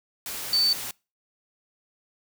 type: tone in noise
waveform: sine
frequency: 4540 Hz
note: C#8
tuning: 41 cents sharp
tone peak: -19 dBFS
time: 0.53-0.73 s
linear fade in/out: 2 ms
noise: white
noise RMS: -34 dBFS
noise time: 0.26-0.91 s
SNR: +12 dB
effects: noise-tail reverb RT60 0.3 s tail -25 dB re dry